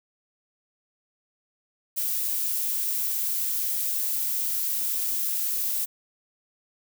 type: noise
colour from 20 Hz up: violet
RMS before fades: -27 dBFS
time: 1.96-5.86 s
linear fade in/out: 20 ms
effects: none